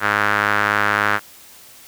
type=tone with band-pass filter; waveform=sawtooth; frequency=103.6 Hz; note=G#2; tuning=4 cents flat; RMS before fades=-18 dBFS; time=0-1.2 s; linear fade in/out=50 ms; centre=1500 Hz; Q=3.1; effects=white hiss -44 dBFS RMS until 1.87 s